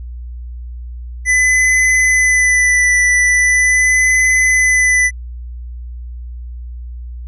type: tone with vibrato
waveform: square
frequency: 2000 Hz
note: B6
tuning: 21 cents sharp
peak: -10 dBFS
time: 1.25-5.11 s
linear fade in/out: 50 ms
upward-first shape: sine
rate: 0.41 Hz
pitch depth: 18 cents each way
effects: added 60 Hz sine -25 dBFS peak until 7.27 s + resampled to 24000 Hz